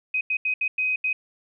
sine tone bursts at uneven times, 2516 Hz, D#7, 19 cents sharp, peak -21 dBFS, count 6, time 0.14-0.21 / 0.3-0.37 / 0.45-0.54 / 0.61-0.68 / 0.78-0.96 / 1.04-1.13 s, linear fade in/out 5 ms, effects none

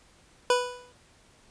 25% pulse tone with exponential decay, 493.9 Hz, B4, in tune, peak -14 dBFS, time 0.5-0.92 s, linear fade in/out 2 ms, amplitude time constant 91 ms, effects pink hiss -59 dBFS RMS until 1.5 s + resampled to 22050 Hz

